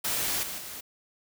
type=noise with level steps; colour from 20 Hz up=white; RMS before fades=-29 / -36 / -40 dBFS; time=0.04-0.81 s; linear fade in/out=10 ms; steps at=0.43 / 0.58 s; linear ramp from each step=2 ms; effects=none